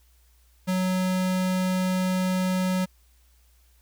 square tone, 185 Hz, F#3, in tune, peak -23 dBFS, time 0.67-2.86 s, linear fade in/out 20 ms, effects added 60 Hz sine -57 dBFS peak until 3.81 s + white hiss -65 dBFS RMS until 3.81 s

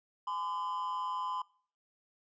triangle tone with amplitude modulation, 1017 Hz, C6, 50 cents flat, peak -28 dBFS, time 0.27-1.42 s, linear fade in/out 5 ms, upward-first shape sine, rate 180 Hz, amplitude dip 75%, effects noise-tail reverb RT60 0.5 s tail -23 dB re dry + resampled to 16000 Hz

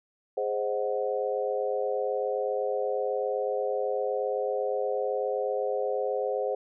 sine chord, Ab dominant seventh, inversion none, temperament equal, 415.3 / 523.3 / 622.3 / 740 Hz, Ab4 / C5 / Eb5 / Gb5, 0 / 0 / 0 / 0 cents, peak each -31 / -29 / -35 / -35 dBFS, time 0.37-6.55 s, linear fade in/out 5 ms, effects none

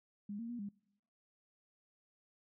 sine tone with pitch steps, 204.5 / 231.3 / 240.1 / 202.4 Hz, G#3 / A#3 / B3 / G#3, -26 / -13 / -49 / -44 cents, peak -40 dBFS, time 0.29-0.69 s, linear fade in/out 5 ms, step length 100 ms, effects noise-tail reverb RT60 0.8 s tail -24 dB re dry

